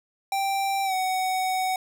square tone with pitch glide, 784 to 748.6 Hz, G5 to F#5, 0 to +20 cents, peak -24 dBFS, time 0.32-1.76 s, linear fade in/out 2 ms, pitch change -80 cents, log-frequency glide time 0.84-0.94 s, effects none

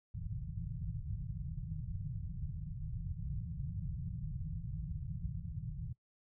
white low-pass noise, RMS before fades -41 dBFS, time 0.14-5.93 s, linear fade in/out 5 ms, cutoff 170 Hz, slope 96 dB/octave, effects noise-tail reverb RT60 0.1 s tail -19 dB re dry

